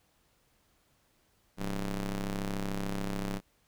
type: ring-modulated tone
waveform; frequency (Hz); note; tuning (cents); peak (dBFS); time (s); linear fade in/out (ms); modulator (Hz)
sawtooth; 100.8; G2; +49; -25; 1.57-3.41; 50; 84
effects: pink hiss -70 dBFS RMS until 3.67 s